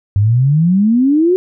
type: exponential sweep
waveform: sine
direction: up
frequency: 97 to 377.8 Hz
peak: -8 dBFS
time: 0.16-1.36 s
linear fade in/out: 0 ms
effects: none